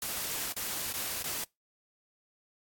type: noise with dropouts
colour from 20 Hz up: white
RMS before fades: -35 dBFS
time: 0.02-1.44 s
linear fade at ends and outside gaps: 2 ms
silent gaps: 0.525-0.564 / 0.926-0.938 / 1.226-1.24 s
effects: noise-tail reverb RT60 0.2 s tail -25 dB re dry + AAC 64 kbps